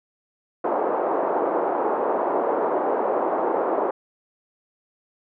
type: band-pass noise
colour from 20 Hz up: pink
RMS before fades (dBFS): -23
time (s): 0.64-3.91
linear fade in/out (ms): 5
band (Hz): 360 to 1000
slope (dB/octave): 24
effects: none